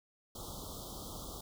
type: band-stop noise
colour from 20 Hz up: pink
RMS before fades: -45 dBFS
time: 0.35-1.41 s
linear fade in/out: 5 ms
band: 1300 to 3200 Hz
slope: 96 dB/octave
effects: none